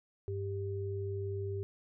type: tone pair together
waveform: sine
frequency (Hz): 98.6 / 394.4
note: G2 / G4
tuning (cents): +11 / +11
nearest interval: 2 octaves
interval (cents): 2400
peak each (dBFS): -36 / -38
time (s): 0.28-1.63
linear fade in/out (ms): 0
effects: none